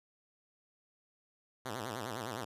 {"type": "tone with vibrato", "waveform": "5% pulse", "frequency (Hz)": 116.54, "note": "A#2", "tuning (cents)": 0, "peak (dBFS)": -27, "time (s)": [1.65, 2.45], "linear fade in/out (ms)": 10, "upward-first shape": "sine", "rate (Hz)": 9.8, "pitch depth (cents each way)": 220, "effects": ["resampled to 32000 Hz"]}